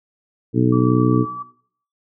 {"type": "harmonic tone", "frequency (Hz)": 61.74, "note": "B1", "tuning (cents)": 0, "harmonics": [2, 3, 4, 5, 6, 7], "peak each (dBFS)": [-18, -22, -19, -19, -25, -24], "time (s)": [0.53, 1.26], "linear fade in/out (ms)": 50}
{"type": "tone with tremolo", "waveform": "sine", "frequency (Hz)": 1153, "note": "D6", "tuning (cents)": -32, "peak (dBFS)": -25, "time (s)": [0.72, 1.43], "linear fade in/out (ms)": 10, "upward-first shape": "triangle", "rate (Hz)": 7.5, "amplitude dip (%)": 40}
{"effects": ["noise-tail reverb RT60 0.6 s tail -17 dB re dry"]}